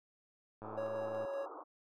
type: click train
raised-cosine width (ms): 1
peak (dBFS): -34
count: 69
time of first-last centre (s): 0.62-1.25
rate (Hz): 108
type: band-pass noise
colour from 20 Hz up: white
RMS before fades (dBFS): -48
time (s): 0.63-1.64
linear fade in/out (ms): 20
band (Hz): 290 to 1300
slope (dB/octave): 96
type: tone with tremolo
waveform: triangle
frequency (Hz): 554.4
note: C#5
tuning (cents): 0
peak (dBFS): -34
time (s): 0.77-1.46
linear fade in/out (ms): 10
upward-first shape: square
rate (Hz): 5.3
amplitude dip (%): 25
effects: none